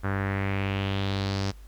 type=tone with low-pass filter sweep; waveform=sawtooth; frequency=98 Hz; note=G2; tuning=in tune; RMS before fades=-28 dBFS; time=0.03-1.52 s; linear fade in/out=20 ms; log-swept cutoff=1500 to 5400 Hz; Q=3.2; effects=added 50 Hz sine -43 dBFS peak until 1.67 s + pink hiss -59 dBFS RMS until 1.67 s